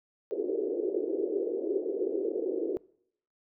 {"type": "band-pass noise", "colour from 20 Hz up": "white", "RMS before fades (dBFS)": -31, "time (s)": [0.31, 2.77], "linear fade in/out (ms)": 0, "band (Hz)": [340, 450], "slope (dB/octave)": 48, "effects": ["noise-tail reverb RT60 0.7 s tail -24 dB re dry"]}